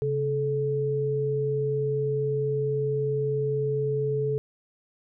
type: tone pair together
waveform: sine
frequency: 136.13 / 432.2 Hz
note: C#3 / A4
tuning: -31 / -31 cents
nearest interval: octave + minor sixth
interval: 2000 cents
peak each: -28 / -25 dBFS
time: 0.02-4.38 s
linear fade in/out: 0 ms
effects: none